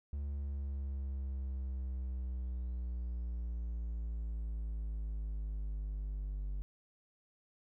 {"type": "exponential sweep", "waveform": "triangle", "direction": "down", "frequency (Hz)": [71.5, 48.45], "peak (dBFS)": -34, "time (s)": [0.13, 6.62], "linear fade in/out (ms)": 0, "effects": []}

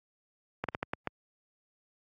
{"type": "slowing click train", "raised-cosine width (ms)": 0.5, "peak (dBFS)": -16, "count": 6, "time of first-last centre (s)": [0.64, 1.073], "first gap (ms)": 47, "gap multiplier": 1.31, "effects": ["high-pass 80 Hz 12 dB/octave", "AAC 48 kbps"]}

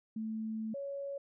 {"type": "tone pair in turn", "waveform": "sine", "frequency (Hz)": [220, 558.4], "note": ["A3", "C#5"], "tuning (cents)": [0, 13], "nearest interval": "octave + major third", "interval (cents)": 1613, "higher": "second", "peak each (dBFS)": [-35, -37], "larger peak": "first", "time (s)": [[0.16, 0.74], [0.74, 1.18]], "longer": "first", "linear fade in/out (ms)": 5, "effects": []}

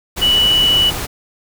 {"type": "tone in noise", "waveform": "sine", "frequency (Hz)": 2953, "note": "F#7", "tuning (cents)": -4, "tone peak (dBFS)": -10, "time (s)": [0.21, 0.91], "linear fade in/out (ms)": 20, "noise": "pink", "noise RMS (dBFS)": -23, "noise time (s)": [0.16, 1.07], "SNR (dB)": 10, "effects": []}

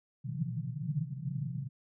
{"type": "band-pass noise", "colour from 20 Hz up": "pink", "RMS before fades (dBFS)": -36, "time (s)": [0.24, 1.69], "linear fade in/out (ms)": 20, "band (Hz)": [120, 180], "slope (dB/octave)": 96, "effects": []}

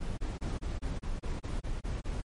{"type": "noise bursts", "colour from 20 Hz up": "brown", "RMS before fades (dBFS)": -34, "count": 11, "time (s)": [0, 2.22], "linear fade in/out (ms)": 20, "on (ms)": 180, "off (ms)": 24, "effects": ["MP3 48 kbps"]}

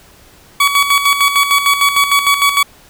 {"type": "tone with tremolo", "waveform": "20% pulse", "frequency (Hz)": 1131, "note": "C#6", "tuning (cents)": 34, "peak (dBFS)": -3, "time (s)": [0.6, 2.63], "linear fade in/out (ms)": 5, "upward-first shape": "square", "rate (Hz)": 6.6, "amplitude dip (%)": 60, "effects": ["pink hiss -44 dBFS RMS until 2.89 s"]}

